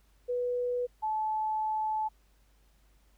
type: tone pair in turn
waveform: sine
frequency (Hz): 491.1 / 866.2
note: B4 / A5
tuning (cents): -10 / -27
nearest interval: minor seventh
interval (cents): 983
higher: second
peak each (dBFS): -28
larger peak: neither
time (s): 0.28-0.87 / 1.02-2.09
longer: second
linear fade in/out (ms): 20
effects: added 50 Hz sine -62 dBFS peak until 3.17 s + pink hiss -70 dBFS RMS until 3.17 s